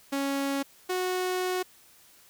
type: tone pair in turn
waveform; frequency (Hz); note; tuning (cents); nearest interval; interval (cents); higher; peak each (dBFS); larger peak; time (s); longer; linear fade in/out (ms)
sawtooth; 276.8 / 367; C#4 / F#4; -2 / -14; perfect fourth; 488; second; -23; neither; 0.12-0.63 / 0.89-1.63; second; 10
effects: white hiss -57 dBFS RMS until 2.29 s